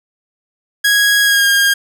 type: tone with pitch glide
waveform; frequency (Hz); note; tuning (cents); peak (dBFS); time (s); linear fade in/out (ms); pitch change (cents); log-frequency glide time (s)
sawtooth; 1654 to 1618.1; G#6 to G#6; -8 to -46; -6; 0.84-1.74; 10; -38; 1.23-1.46
effects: none